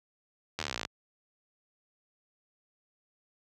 slowing click train, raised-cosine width 0.2 ms, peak -15 dBFS, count 18, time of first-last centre 0.59-0.851 s, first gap 12 ms, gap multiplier 1.03, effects high-pass 60 Hz 12 dB/octave

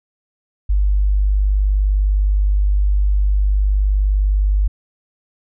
sine tone, 49.78 Hz, G1, 27 cents sharp, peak -12 dBFS, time 0.69-4.68 s, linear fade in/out 10 ms, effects none

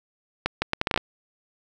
accelerating click train, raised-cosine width 0.3 ms, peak -6 dBFS, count 9, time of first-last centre 0.46-0.976 s, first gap 160 ms, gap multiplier 0.71, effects none

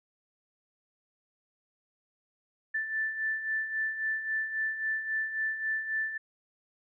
sine beating tone pair, 1760 / 1763.7 Hz, A6 / A6, 0 / +4 cents, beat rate 3.7 Hz, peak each -37 / -30 dBFS, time 2.74-6.18 s, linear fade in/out 10 ms, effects none

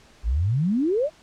sine exponential sweep, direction up, 50 to 652 Hz, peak -19 dBFS, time 0.23-1.1 s, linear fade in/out 50 ms, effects pink hiss -53 dBFS RMS until 1.22 s + low-pass 7000 Hz 12 dB/octave

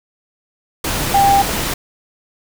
sine tone in noise, 795 Hz, G5, 24 cents sharp, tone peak -9 dBFS, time 1.14-1.42 s, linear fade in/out 5 ms, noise pink, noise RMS -20 dBFS, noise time 0.84-1.74 s, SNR +8 dB, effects none

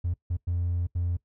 triangle tone bursts at uneven times, 87.2 Hz, F2, 2 cents flat, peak -22 dBFS, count 4, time 0.04-0.14 / 0.3-0.37 / 0.47-0.87 / 0.95-1.17 s, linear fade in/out 10 ms, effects noise-tail reverb RT60 0.1 s tail -21 dB re dry + tanh soft clip ceiling -20 dBFS

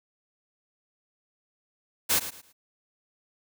white noise with echo, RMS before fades -23 dBFS, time 2.09-2.2 s, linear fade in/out 20 ms, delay 110 ms, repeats 3, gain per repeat -12 dB, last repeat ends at 2.53 s, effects none

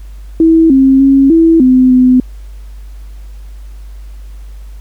sine tone with pitch steps, 325.4 / 267.4 / 272.6 / 328.2 / 256.1 / 253.5 Hz, E4 / C4 / C#4 / E4 / C4 / B3, -22 / +38 / -29 / -8 / -37 / +45 cents, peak -3 dBFS, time 0.4-2.2 s, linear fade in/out 2 ms, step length 300 ms, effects added 50 Hz sine -26 dBFS peak until 4.8 s + pink hiss -48 dBFS RMS until 4.8 s

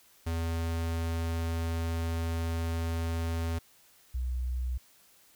square / sine tone pair in turn, 82.8 / 62.34 Hz, E2 / B1, +8 / +17 cents, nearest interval perfect fourth, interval 491 cents, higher first, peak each -30 / -29 dBFS, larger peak second, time 0.26-3.59 / 4.14-4.78 s, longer first, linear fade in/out 10 ms, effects white hiss -61 dBFS RMS until 5.35 s

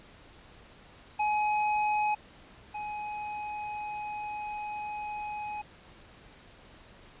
square tone pair in turn, 843 / 839.7 Hz, G#5 / G#5, +26 / +19 cents, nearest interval unison, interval 7 cents, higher first, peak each -26 / -35 dBFS, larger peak first, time 1.19-2.15 / 2.74-5.62 s, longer second, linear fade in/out 10 ms, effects pink hiss -54 dBFS RMS until 7.2 s + resampled to 8000 Hz

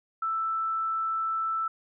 sine tone, 1323 Hz, E6, 6 cents sharp, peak -26 dBFS, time 0.22-1.68 s, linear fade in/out 5 ms, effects none

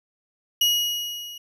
35% pulse tone with level ramp, 2900 Hz, F#7, 35 cents flat, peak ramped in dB -14 to -35 dBFS, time 0.61-1.38 s, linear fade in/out 5 ms, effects none

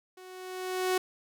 sawtooth tone with level ramp, 370 Hz, F#4, in tune, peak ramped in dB -44 to -20 dBFS, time 0.17-0.98 s, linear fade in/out 5 ms, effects none

